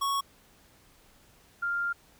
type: tone pair in turn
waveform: square / sine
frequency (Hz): 1108.7 / 1396.9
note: C#6 / F6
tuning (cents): 0 / 0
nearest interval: major third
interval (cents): 400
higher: second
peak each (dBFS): -27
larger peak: neither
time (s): 0.01-0.21 / 1.62-1.93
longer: second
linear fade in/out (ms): 10
effects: pink hiss -60 dBFS RMS until 2.19 s